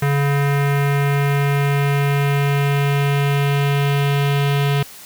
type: tone with low-pass filter sweep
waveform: square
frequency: 141.5 Hz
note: C#3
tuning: 36 cents sharp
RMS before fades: -17 dBFS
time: 0.02-4.83 s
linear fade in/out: 5 ms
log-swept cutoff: 2000 to 3200 Hz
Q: 2.1
effects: white hiss -39 dBFS RMS until 5.05 s